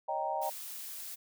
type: chord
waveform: sine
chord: Eb dominant seventh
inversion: third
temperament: equal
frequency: 554.4 / 622.3 / 784 / 932.3 Hz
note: Db5 / Eb5 / G5 / Bb5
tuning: 0 / 0 / 0 / 0 cents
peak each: -41 / -37 / -35 / -36 dBFS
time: 0.08-0.5 s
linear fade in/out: 10 ms
type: noise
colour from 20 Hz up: blue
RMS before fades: -43 dBFS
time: 0.41-1.16 s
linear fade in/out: 20 ms
effects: none